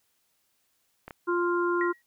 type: clicks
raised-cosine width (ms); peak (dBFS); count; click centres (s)
0.5; -25; 2; 1.08 / 1.108
type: harmonic tone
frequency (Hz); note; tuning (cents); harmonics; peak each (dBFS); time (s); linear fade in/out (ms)
349.2; F4; 0; 1 / 3 / 4; -25 / -30 / -31; 1.27-1.93; 20
type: tone with exponential decay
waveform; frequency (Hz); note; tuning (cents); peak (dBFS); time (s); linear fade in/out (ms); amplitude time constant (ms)
sine; 1904; A#6; +36; -27; 1.81-2.02; 1; 45
effects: white hiss -72 dBFS RMS until 2.06 s